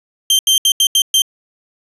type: tone bursts at uneven times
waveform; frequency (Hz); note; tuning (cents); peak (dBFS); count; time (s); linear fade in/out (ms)
sawtooth; 3144; G7; +4; -6; 6; 0.3-0.39 / 0.47-0.58 / 0.65-0.72 / 0.8-0.87 / 0.95-1.02 / 1.14-1.22; 2
effects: resampled to 32000 Hz + 8-bit